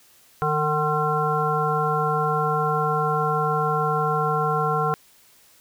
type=harmonic tone with a mistuned harmonic; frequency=151.1 Hz; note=D3; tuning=50 cents sharp; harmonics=1 / 3 / 5 / 7 / 9; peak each=-26 / -26 / -26 / -26 / -26 dBFS; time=0.42-4.94 s; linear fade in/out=0 ms; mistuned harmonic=1; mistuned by=+44 cents; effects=white hiss -55 dBFS RMS until 5.6 s